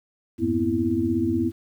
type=tone cluster; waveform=sine; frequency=88.1 / 104.2 / 239 / 255.5 / 330.3 Hz; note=F2 / G#2 / A#3 / C4 / E4; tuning=+16 / +6 / +43 / -41 / +4 cents; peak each=-32 / -31 / -28 / -26 / -23 dBFS; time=0.38-1.52 s; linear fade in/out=50 ms; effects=9-bit